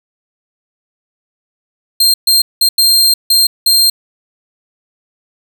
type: tone bursts at uneven times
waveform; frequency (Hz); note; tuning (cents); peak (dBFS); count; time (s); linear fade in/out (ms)
sawtooth; 4186; C8; 0; -4; 6; 2-2.14 / 2.27-2.42 / 2.61-2.69 / 2.78-3.14 / 3.3-3.47 / 3.66-3.9; 5
effects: none